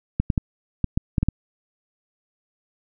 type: clicks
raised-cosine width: 5 ms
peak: -7 dBFS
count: 8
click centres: 0.2 / 0.302 / 0.378 / 0.843 / 0.975 / 1.182 / 1.23 / 1.286 s
effects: none